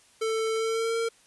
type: tone with pitch glide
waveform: square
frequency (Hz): 444.3 to 458.1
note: A4 to A#4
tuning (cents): +17 to -30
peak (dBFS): -26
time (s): 0.21-1.09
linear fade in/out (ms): 10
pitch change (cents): +53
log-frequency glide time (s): 0.53-0.97
effects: white hiss -59 dBFS RMS until 1.26 s + resampled to 24000 Hz